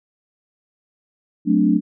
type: chord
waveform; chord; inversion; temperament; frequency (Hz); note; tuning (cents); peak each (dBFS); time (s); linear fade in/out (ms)
sine; D dominant seventh; first; equal; 185 / 220 / 261.6 / 293.7; F#3 / A3 / C4 / D4; 0 / 0 / 0 / 0; -19 / -18 / -22 / -17; 1.45-1.81; 50
effects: none